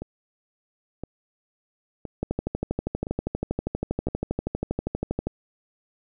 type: two click trains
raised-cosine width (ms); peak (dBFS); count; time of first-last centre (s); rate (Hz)
2; -12 / -19; 39 / 5; 2.23-5.27 / 0.02-4.085; 12.5 / 0.984
effects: none